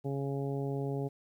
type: harmonic tone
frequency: 138.59 Hz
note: C#3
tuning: in tune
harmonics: 1 / 2 / 3 / 4 / 5 / 6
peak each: -34 / -39 / -37 / -45 / -46 / -49 dBFS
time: 0.04-1.09 s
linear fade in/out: 20 ms
effects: 11-bit